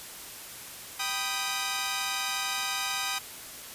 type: chord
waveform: 10% pulse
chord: G augmented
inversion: none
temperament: equal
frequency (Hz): 784 / 987.8 / 1244.5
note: G5 / B5 / D#6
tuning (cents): 0 / 0 / 0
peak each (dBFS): -26 / -27 / -24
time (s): 0.99-3.19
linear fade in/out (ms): 10
effects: white hiss -43 dBFS RMS until 3.74 s + resampled to 32000 Hz